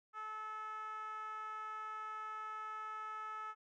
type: tone with band-pass filter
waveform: 10% pulse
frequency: 433 Hz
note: A4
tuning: 28 cents flat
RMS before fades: -45 dBFS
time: 0.13-3.55 s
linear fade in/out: 50 ms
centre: 1200 Hz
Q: 6.6
effects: none